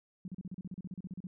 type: tone bursts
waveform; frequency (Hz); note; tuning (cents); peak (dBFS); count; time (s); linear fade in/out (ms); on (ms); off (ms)
sine; 183.5; F#3; -14; -38; 16; 0.25-1.27; 2; 30; 36
effects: none